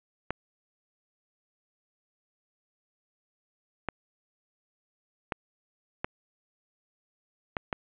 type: clicks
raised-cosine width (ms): 0.5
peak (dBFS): -14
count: 6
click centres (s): 0.306 / 3.887 / 5.322 / 6.045 / 7.568 / 7.728
effects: resampled to 8000 Hz + 9-bit